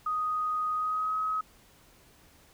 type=tone with pitch glide; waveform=sine; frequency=1246 to 1272.9 Hz; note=D#6 to D#6; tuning=+2 to +39 cents; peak=-27 dBFS; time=0.06-1.41 s; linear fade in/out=5 ms; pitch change=+37 cents; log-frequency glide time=0.74-1.16 s; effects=pink hiss -59 dBFS RMS until 2.53 s